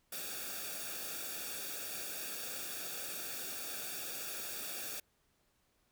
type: noise with comb filter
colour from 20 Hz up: white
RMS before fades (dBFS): -42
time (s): 0.12-5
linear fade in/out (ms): 5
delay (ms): 0.98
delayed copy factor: -0.75
effects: pink hiss -75 dBFS RMS until 5.91 s